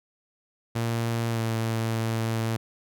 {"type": "tone with pitch glide", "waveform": "sawtooth", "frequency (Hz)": [115.8, 113.09], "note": ["A#2", "A2"], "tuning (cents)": [-11, 48], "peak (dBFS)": -21, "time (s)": [0.75, 2.57], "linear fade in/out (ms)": 10, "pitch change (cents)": -41, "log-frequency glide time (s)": [1.3, 1.42], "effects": []}